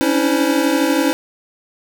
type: tone cluster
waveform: square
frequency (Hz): 276.8 / 289 / 323.7 / 513 / 571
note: C#4 / D4 / E4 / C5 / D5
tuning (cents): -2 / -28 / -31 / -34 / -49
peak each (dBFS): -20 / -22 / -19 / -22 / -28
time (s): 0.01-1.13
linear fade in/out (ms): 0
effects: none